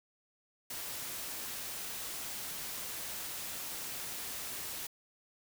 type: noise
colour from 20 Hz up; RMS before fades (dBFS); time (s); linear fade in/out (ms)
white; -41; 0.7-4.87; 5
effects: none